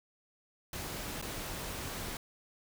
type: noise with dropouts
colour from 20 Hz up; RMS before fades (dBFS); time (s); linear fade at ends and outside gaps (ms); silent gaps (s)
pink; -40; 0.73-2.17; 2; 1.215-1.224
effects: none